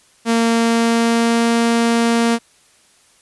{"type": "tone with pitch glide", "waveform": "sawtooth", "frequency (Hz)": [230, 232.4], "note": ["A#3", "A#3"], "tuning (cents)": [-23, -5], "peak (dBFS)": -9, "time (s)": [0.25, 2.39], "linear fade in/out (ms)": 50, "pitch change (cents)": 18, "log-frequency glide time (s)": [0.48, 1.49], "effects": ["white hiss -53 dBFS RMS until 3.21 s", "resampled to 24000 Hz"]}